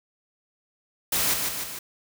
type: noise with echo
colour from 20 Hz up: white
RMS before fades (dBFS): -24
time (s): 1.12-1.34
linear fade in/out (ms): 5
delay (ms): 150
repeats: 3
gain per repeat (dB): -4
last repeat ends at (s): 1.79
effects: none